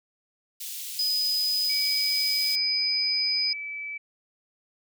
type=high-pass noise; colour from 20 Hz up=white; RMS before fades=-36 dBFS; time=0.6-2.56 s; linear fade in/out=10 ms; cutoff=2800 Hz; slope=24 dB/octave
type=tone; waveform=sine; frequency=4996 Hz; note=D#8; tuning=6 cents sharp; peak=-23 dBFS; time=0.99-3.53 s; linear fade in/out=2 ms
type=tone with pitch glide; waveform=sine; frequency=2279 to 2305 Hz; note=C#7 to D7; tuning=+47 to -33 cents; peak=-32 dBFS; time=1.69-3.98 s; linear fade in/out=10 ms; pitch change=+20 cents; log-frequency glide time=1.99-2.86 s
effects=none